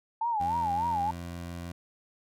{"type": "tone with vibrato", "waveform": "sine", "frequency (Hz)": 873, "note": "A5", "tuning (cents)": -14, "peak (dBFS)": -26, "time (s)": [0.21, 1.11], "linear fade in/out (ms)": 5, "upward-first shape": "sine", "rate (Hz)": 3.4, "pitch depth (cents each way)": 150}
{"type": "tone with pitch glide", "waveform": "20% pulse", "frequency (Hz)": [85.3, 86.34], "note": ["F2", "F2"], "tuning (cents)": [-40, -19], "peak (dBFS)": -32, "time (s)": [0.4, 1.72], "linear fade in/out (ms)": 5, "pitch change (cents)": 21, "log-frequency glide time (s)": [0.66, 0.76]}
{"effects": []}